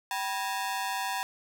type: ring-modulated tone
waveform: sawtooth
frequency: 875 Hz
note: A5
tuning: 10 cents flat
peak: -23 dBFS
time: 0.11-1.23 s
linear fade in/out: 0 ms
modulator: 102 Hz
effects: none